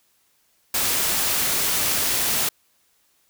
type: noise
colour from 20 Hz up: white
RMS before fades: -22 dBFS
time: 0.74-2.49 s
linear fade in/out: 5 ms
effects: white hiss -64 dBFS RMS until 3.29 s